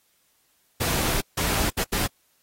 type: noise bursts at uneven times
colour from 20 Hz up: pink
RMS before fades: -25 dBFS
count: 4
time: 0.8-1.21 / 1.37-1.7 / 1.77-1.84 / 1.92-2.07 s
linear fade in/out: 10 ms
effects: white hiss -66 dBFS RMS until 2.42 s + AAC 48 kbps